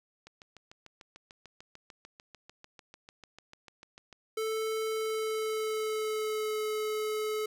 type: click train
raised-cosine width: 0.2 ms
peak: -32 dBFS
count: 27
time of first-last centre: 0.27-4.128 s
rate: 6.74 Hz
type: tone with pitch glide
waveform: square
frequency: 440 to 429.5 Hz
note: A4 to A4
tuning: 0 to -42 cents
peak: -31 dBFS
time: 4.37-7.46 s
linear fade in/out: 5 ms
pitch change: -42 cents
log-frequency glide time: 4.86-6.63 s
effects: none